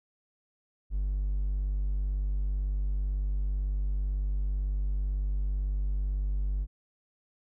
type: tone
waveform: triangle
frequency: 49 Hz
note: G1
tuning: in tune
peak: -24 dBFS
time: 0.9-6.67 s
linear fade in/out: 50 ms
effects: tanh soft clip ceiling -20 dBFS